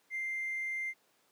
sine tone with hard clipping, 2093 Hz, C7, in tune, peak -34 dBFS, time 0.1-0.94 s, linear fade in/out 50 ms, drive 1 dB, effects pink hiss -70 dBFS RMS until 1.31 s + high-pass 300 Hz 12 dB/octave

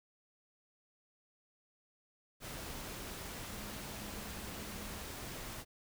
sine tone in noise, 207.7 Hz, G#3, in tune, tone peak -52 dBFS, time 3.48-5.05 s, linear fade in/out 50 ms, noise pink, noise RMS -45 dBFS, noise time 2.4-5.65 s, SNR -10 dB, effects none

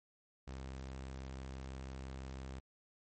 sawtooth tone, 66 Hz, C2, 16 cents sharp, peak -40 dBFS, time 0.47-2.6 s, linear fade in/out 10 ms, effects MP3 32 kbps

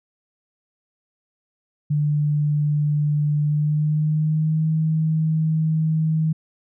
sine tone with pitch glide, 148.4 to 158.14 Hz, D3 to D#3, +18 to +28 cents, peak -17 dBFS, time 1.9-6.33 s, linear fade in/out 10 ms, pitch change +110 cents, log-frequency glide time 3.41-4.67 s, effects none

